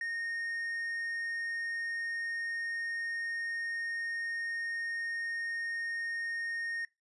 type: tone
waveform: triangle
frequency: 1848 Hz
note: A#6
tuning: 16 cents flat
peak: -32 dBFS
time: 0.01-6.85 s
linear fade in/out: 2 ms
effects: noise-tail reverb RT60 0.2 s tail -21 dB re dry + resampled to 24000 Hz